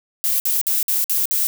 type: noise bursts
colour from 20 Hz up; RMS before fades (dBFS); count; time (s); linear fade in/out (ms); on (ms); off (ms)
violet; -19; 6; 0.24-1.47; 0; 160; 54
effects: none

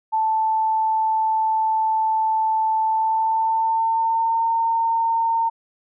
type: tone with pitch glide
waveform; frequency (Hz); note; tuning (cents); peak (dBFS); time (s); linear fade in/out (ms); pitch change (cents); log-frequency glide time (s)
sine; 880 to 912.1; A5 to A#5; 0 to -38; -17; 0.12-5.5; 20; +62; 2.82-4.47
effects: none

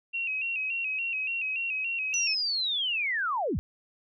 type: tone with vibrato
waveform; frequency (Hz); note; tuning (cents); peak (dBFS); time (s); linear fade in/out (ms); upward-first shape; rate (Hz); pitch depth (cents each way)
sine; 2638; E7; +1; -28; 0.13-2.35; 20; square; 3.5; 64
type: linear sweep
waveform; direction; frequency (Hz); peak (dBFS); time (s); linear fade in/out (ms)
sine; down; 6020 to 34.81; -26; 2.14-3.59; 0
effects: none

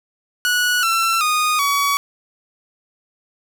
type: tone with pitch steps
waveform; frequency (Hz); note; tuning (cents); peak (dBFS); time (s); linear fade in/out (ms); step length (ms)
sawtooth; 1467 / 1345.2 / 1233.6 / 1131.2; F#6 / E6 / D#6 / C#6; -15 / +35 / -15 / +35; -12; 0.45-1.97; 0; 380
effects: 7-bit

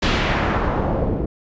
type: noise with low-pass filter sweep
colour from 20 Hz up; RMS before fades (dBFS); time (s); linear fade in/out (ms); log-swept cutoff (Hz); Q
pink; -20; 0.02-1.26; 10; 4000 to 370; 1.1
effects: resampled to 16000 Hz

